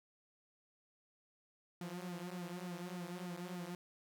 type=tone with flanger; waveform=sawtooth; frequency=177.3 Hz; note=F3; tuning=26 cents sharp; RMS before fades=-45 dBFS; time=1.81-3.75 s; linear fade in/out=2 ms; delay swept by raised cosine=1.8 to 7.6 ms; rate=3.4 Hz; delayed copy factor=-0.75; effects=none